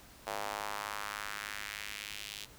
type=tone with high-pass filter sweep; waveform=square; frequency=51.7 Hz; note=G#1; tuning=7 cents flat; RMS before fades=-41 dBFS; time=0.26-2.46 s; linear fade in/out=20 ms; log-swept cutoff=670 to 3300 Hz; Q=1.7; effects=pink hiss -56 dBFS RMS until 2.58 s